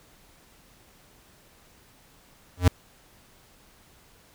square tone with exponential growth, 89.6 Hz, F2, 45 cents sharp, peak -12 dBFS, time 2.57-2.68 s, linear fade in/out 5 ms, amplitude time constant 23 ms, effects pink hiss -57 dBFS RMS until 4.34 s

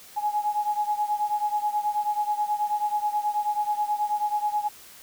sine beating tone pair, 834 / 843.3 Hz, G#5 / G#5, +7 / +26 cents, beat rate 9.3 Hz, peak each -25 / -28 dBFS, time 0.16-4.69 s, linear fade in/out 20 ms, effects white hiss -48 dBFS RMS until 5.02 s

